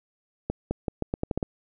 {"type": "accelerating click train", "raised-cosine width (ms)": 2, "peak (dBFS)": -13, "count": 9, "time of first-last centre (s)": [0.5, 1.428], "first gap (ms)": 210, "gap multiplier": 0.82, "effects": []}